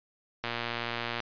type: click train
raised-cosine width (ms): 0.3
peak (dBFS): -16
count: 91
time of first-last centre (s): 0.44-1.203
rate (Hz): 118
effects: resampled to 11025 Hz